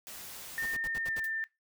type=noise; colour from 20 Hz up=white; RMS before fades=-45 dBFS; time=0.07-0.75 s; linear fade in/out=0 ms
type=tone with pitch glide; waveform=sine; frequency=1818 to 1789.9 Hz; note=A#6 to A6; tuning=-44 to +29 cents; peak=-31 dBFS; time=0.58-1.44 s; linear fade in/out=0 ms; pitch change=-27 cents; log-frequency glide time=1.03-1.16 s
type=noise bursts; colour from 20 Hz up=pink; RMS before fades=-44 dBFS; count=6; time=0.62-1.2 s; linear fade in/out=5 ms; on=40 ms; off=68 ms
type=noise with exponential decay; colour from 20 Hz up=blue; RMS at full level=-40 dBFS; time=1.24-1.32 s; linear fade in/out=1 ms; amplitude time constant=16 ms
effects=noise-tail reverb RT60 0.2 s tail -21 dB re dry